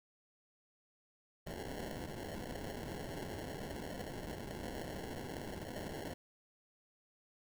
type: noise with sample-and-hold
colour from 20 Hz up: white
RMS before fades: -44 dBFS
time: 1.46-6.14 s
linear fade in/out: 10 ms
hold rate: 1225 Hz
effects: none